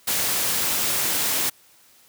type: noise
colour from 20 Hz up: white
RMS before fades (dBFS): -23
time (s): 0.07-1.5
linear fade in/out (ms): 10
effects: white hiss -55 dBFS RMS until 2.08 s + high-pass 80 Hz 12 dB/octave